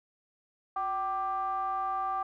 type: ring-modulated tone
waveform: triangle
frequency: 205.1 Hz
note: G#3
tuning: 21 cents flat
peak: -24 dBFS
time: 0.76-2.23 s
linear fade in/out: 5 ms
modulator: 974 Hz
effects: none